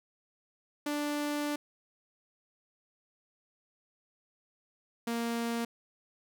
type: tone pair in turn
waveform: sawtooth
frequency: 293.7 / 233.1 Hz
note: D4 / A#3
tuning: 0 / 0 cents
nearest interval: major third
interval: 400 cents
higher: first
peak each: -27 dBFS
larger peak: neither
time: 0.86-1.56 / 5.07-5.65 s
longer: first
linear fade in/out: 5 ms
effects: none